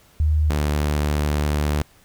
sine / sawtooth tone pair in turn, 76.8 / 74.17 Hz, D#2 / D2, -22 / +18 cents, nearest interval minor second, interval 60 cents, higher first, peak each -15 dBFS, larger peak neither, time 0.2-0.5 / 0.5-1.82 s, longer second, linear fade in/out 0 ms, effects pink hiss -54 dBFS RMS until 2.04 s

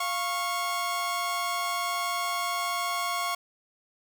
sawtooth tone pair together, 698.5 / 1098.4 Hz, F5 / C#6, 0 / -16 cents, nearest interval minor sixth, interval 784 cents, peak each -29 / -25 dBFS, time 0-3.35 s, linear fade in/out 5 ms, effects none

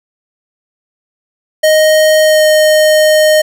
square tone with pitch glide, 622.3 to 617.3 Hz, D#5 to D#5, 0 to -14 cents, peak -6 dBFS, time 1.63-3.42 s, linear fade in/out 10 ms, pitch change -14 cents, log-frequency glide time 2.22-2.45 s, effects none

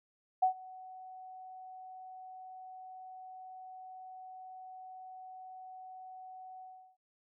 sine tone with ADSR envelope, 747 Hz, F#5, 16 cents sharp, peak -22 dBFS, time 0.42-6.97 s, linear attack 11 ms, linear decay 100 ms, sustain -24 dB, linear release 360 ms, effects none

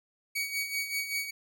sawtooth tone with tremolo, 2254 Hz, C#7, 28 cents sharp, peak -25 dBFS, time 0.35-1.31 s, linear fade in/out 10 ms, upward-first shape sine, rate 5.2 Hz, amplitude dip 65%, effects none

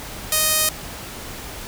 sawtooth tone with band-pass filter, 622.3 Hz, D#5, in tune, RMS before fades -19 dBFS, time 0.32-0.69 s, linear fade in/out 2 ms, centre 12000 Hz, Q 0.71, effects pink hiss -34 dBFS RMS until 1.67 s

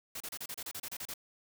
white noise bursts, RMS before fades -41 dBFS, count 12, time 0.15-1.139 s, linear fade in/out 5 ms, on 54 ms, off 31 ms, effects none

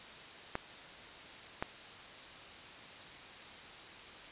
clicks, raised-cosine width 0.5 ms, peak -19 dBFS, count 2, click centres 0.554 / 1.625 s, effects white hiss -50 dBFS RMS until 4.31 s + resampled to 8000 Hz

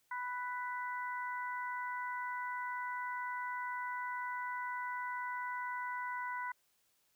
harmonic tone, 495.1 Hz, B4, 4 cents sharp, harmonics 2 / 3 / 4, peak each -39 / -43 / -45 dBFS, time 0.11-6.52 s, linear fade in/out 5 ms, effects white hiss -75 dBFS RMS until 7.15 s

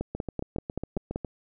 two click trains, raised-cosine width 2 ms, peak -19 / -16 dBFS, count 9 / 7, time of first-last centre 0.15-1.247 / 0.01-1.159 s, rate 7.29 / 5.22 Hz, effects none

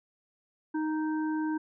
harmonic tone, 311.1 Hz, D#4, in tune, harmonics 1 / 3 / 5, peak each -28 / -38 / -42 dBFS, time 0.74-1.58 s, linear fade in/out 10 ms, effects none

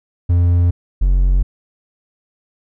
triangle tone pair in turn, 87.31 / 45.59 Hz, F2 / F#1, 0 / -25 cents, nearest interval major seventh, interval 1125 cents, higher first, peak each -8 dBFS, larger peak neither, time 0.29-0.71 / 1.01-1.43 s, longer neither, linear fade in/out 10 ms, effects none

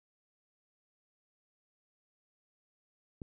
click, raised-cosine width 3 ms, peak -29 dBFS, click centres 3.218 s, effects none

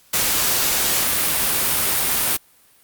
white noise, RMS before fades -19 dBFS, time 0.13-2.37 s, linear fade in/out 10 ms, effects white hiss -54 dBFS RMS until 2.83 s + Opus 48 kbps

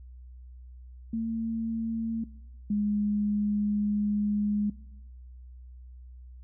sine tone pair in turn, 226.2 / 207.3 Hz, A3 / G#3, +48 / -3 cents, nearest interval major second, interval 151 cents, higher first, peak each -27 / -24 dBFS, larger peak second, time 1.13-2.24 / 2.7-4.7 s, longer second, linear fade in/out 5 ms, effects noise-tail reverb RT60 1.0 s tail -20 dB re dry + added 62 Hz sine -44 dBFS peak until 6.43 s

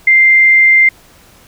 sine tone, 2093 Hz, C7, in tune, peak -4 dBFS, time 0.07-0.89 s, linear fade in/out 5 ms, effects pink hiss -44 dBFS RMS until 1.47 s

